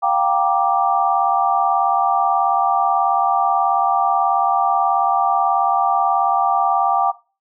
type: chord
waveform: sine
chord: G minor seventh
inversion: third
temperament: just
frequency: 705.6 / 784 / 940.8 / 1176 Hz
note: F5 / G5 / Bb5 / D6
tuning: +18 / 0 / +16 / +2 cents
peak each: -21 / -17 / -23 / -20 dBFS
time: 0.02-7.12 s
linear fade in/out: 20 ms
effects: noise-tail reverb RT60 0.3 s tail -17 dB re dry